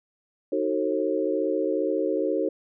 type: chord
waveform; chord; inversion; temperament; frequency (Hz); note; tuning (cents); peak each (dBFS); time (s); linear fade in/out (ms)
sine; D# diminished seventh; none; just; 311.1 / 373.4 / 448 / 537.6; D#4 / F#4 / A4 / C5; 0 / +16 / +31 / +47; -28; 0.52-2.49; 5
effects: none